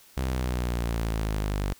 sawtooth linear sweep, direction down, 65.7 to 48.29 Hz, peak -22 dBFS, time 0.17-1.73 s, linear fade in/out 0 ms, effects white hiss -55 dBFS RMS until 1.79 s

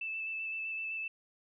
sine tone with vibrato, 2637 Hz, E7, in tune, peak -35 dBFS, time 0.01-1.08 s, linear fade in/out 5 ms, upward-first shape square, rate 7.8 Hz, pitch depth 11 cents each way, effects none

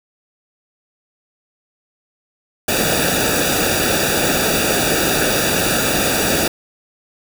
pink noise with comb filter, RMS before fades -17 dBFS, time 2.68-6.48 s, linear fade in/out 5 ms, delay 0.95 ms, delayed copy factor -0.85, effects none

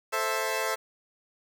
15% pulse chord, A minor, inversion none, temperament equal with one note detuned, 440 / 526.6 / 659.3 Hz, A4 / C5 / E5, 0 / +11 / 0 cents, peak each -25 dBFS, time 0.12-0.76 s, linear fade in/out 20 ms, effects 9-bit

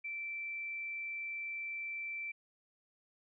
sine tone, 2336 Hz, D7, 10 cents flat, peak -38 dBFS, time 0.04-2.32 s, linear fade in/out 10 ms, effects none

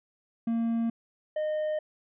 triangle tone pair in turn, 230 / 614 Hz, A#3 / D#5, -23 / -23 cents, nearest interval octave + perfect fourth, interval 1700 cents, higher second, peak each -23 / -25 dBFS, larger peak first, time 0.47-0.9 / 1.36-1.79 s, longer neither, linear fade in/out 5 ms, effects resampled to 8000 Hz

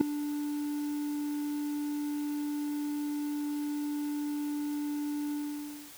triangle tone with ADSR envelope, 293.7 Hz, D4, in tune, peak -13 dBFS, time 0-5.93 s, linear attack 11 ms, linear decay 3 ms, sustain -16 dB, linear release 600 ms, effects white hiss -50 dBFS RMS until 5.97 s

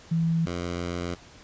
sine / 10% pulse tone pair in turn, 164.81 / 87.31 Hz, E3 / F2, 0 / 0 cents, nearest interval major seventh, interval 1100 cents, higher first, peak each -21 dBFS, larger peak neither, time 0.11-0.46 / 0.46-1.15 s, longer second, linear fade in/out 10 ms, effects pink hiss -50 dBFS RMS until 1.43 s + resampled to 16000 Hz

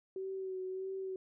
sine tone with vibrato, 378.2 Hz, F#4, 38 cents sharp, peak -37 dBFS, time 0.16-1.16 s, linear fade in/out 2 ms, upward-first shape sine, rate 1.6 Hz, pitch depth 26 cents each way, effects none

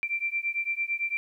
sine beating tone pair, 2349 / 2357.9 Hz, D7 / D7, 0 / +6 cents, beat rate 8.9 Hz, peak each -30 dBFS, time 0.03-1.17 s, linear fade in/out 0 ms, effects 11-bit

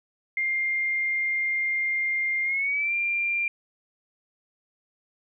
sine tone with pitch glide, 2110 to 2382 Hz, C7 to D7, +14 to +24 cents, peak -23 dBFS, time 0.37-3.48 s, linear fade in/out 2 ms, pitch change +210 cents, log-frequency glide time 2.44-2.94 s, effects none

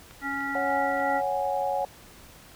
click train, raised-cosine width 0.3 ms, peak -32 dBFS, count 4, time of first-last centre 0.11-1 s, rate 3.37 Hz
harmonic tone, 277.8 Hz, C#4, 4 cents sharp, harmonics 1 / 3 / 5 / 7, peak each -34 / -35 / -33 / -32 dBFS, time 0.21-1.22 s, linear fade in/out 50 ms
sine chord, C# suspended fourth, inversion none, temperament equal, 554.4 / 740 / 830.6 Hz, C#5 / F#5 / G#5, 0 / 0 / 0 cents, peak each -29 dBFS, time 0.55-1.85 s, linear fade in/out 2 ms
effects pink hiss -50 dBFS RMS until 2.55 s

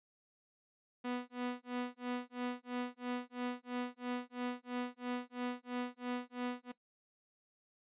sawtooth tone with tremolo, 246.7 Hz, B3, 2 cents flat, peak -31 dBFS, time 1.04-6.72 s, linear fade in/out 10 ms, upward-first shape sine, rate 3 Hz, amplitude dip 100%, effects noise-tail reverb RT60 0.1 s tail -17 dB re dry + resampled to 8000 Hz

